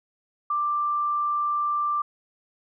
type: tone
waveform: sine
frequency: 1180 Hz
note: D6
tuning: 8 cents sharp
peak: -22 dBFS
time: 0.5-2.02 s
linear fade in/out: 5 ms
effects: none